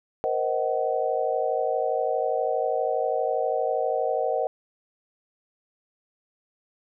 sine chord, C half-diminished seventh, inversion third, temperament just, 470.9 / 523.3 / 627.9 / 753.5 Hz, Bb4 / C5 / Eb5 / Gb5, +18 / 0 / +16 / +31 cents, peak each -28 dBFS, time 0.24-4.47 s, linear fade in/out 0 ms, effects none

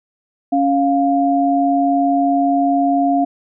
sine tone pair together, 278.2 / 701 Hz, C#4 / F5, +6 / +6 cents, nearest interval octave + major third, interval 1600 cents, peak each -15 / -15 dBFS, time 0.52-3.25 s, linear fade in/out 10 ms, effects none

